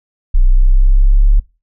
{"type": "linear sweep", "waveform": "sine", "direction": "up", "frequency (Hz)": [30.45, 35.77], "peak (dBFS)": -5, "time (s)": [0.34, 1.4], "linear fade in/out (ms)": 10, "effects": ["noise-tail reverb RT60 0.3 s tail -22 dB re dry"]}